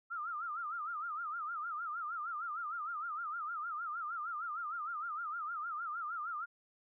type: tone with vibrato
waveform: sine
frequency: 1295 Hz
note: E6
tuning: 31 cents flat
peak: -37 dBFS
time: 0.1-6.46 s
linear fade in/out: 20 ms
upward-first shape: sine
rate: 6.5 Hz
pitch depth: 150 cents each way
effects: none